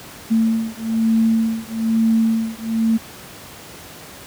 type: beating tone pair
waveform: sine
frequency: 224.1 / 225.2 Hz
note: A3 / A3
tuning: +32 / +40 cents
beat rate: 1.1 Hz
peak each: -18 dBFS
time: 0.3-2.98 s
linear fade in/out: 20 ms
effects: pink hiss -38 dBFS RMS until 4.26 s + high-pass 80 Hz 12 dB/octave